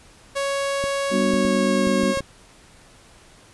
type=tone with pitch glide; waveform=sawtooth; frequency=555 to 544.8 Hz; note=C#5 to C#5; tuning=+2 to -30 cents; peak=-18 dBFS; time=0.35-2.21 s; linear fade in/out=20 ms; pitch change=-32 cents; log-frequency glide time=1.07-1.96 s
type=clicks; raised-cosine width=3 ms; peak=-18 dBFS; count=7; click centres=0.84 / 1.338 / 1.451 / 1.871 / 2.033 / 2.173 / 2.206 s
type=chord; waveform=sine; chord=G major seventh; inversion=none; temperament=just; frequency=196 / 245 / 294 / 367.5 Hz; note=G3 / B3 / D4 / F#4; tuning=0 / -14 / +2 / -12 cents; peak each=-22 / -23 / -27 / -26 dBFS; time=1.1-2.15 s; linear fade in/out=50 ms
effects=pink hiss -50 dBFS RMS until 3.53 s + resampled to 24000 Hz